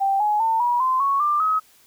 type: tone with pitch steps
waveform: sine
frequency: 784 / 840.3 / 900.6 / 965.2 / 1034.5 / 1108.7 / 1188.3 / 1273.6 Hz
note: G5 / G#5 / A5 / B5 / C6 / C#6 / D6 / D#6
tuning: 0 / +20 / +40 / -40 / -20 / 0 / +20 / +40 cents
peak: -17 dBFS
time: 0-1.6 s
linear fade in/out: 20 ms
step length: 200 ms
effects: white hiss -55 dBFS RMS until 1.86 s